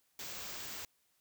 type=band-stop noise; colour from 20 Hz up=white; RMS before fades=-44 dBFS; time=0.19-0.85 s; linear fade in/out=2 ms; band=8100 to 14000 Hz; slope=96 dB/octave; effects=white hiss -75 dBFS RMS until 1.2 s